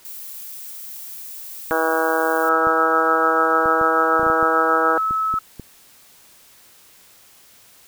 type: noise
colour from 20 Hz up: violet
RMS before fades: -35 dBFS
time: 0.05-2.49 s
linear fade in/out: 0 ms
type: harmonic tone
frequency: 161.4 Hz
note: E3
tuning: 36 cents flat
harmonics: 2 / 3 / 4 / 5 / 6 / 7 / 8 / 9 / 10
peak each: -27 / -22 / -25 / -25 / -28 / -28 / -28 / -25 / -28 dBFS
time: 1.71-4.98 s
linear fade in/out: 0 ms
type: tone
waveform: sine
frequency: 1298 Hz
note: E6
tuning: 27 cents flat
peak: -18 dBFS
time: 2.43-5.39 s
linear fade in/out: 5 ms
type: clicks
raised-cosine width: 3 ms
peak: -20 dBFS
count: 11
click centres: 2.67 / 3.658 / 3.813 / 4.196 / 4.231 / 4.266 / 4.3 / 4.428 / 5.109 / 5.34 / 5.597 s
effects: white hiss -50 dBFS RMS until 7.87 s